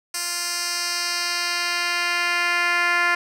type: tone with band-pass filter sweep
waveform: 10% pulse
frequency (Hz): 348.7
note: F4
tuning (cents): -3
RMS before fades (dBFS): -23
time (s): 0.14-3.15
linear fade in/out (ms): 5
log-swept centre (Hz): 7600 to 1900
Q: 1.3
effects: none